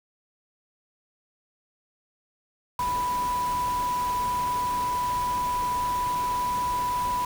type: tone in noise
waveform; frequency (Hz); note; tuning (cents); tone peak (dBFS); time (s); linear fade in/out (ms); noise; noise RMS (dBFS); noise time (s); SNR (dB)
sine; 987.8; B5; 0; -24; 2.79-7.25; 2; pink; -37; 2.79-7.25; +10
effects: none